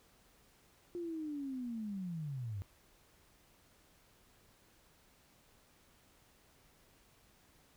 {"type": "linear sweep", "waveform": "sine", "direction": "down", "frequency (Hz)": [353.4, 92.5], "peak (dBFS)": -38, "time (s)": [0.95, 2.62], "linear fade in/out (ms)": 0, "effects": ["pink hiss -67 dBFS RMS until 7.76 s"]}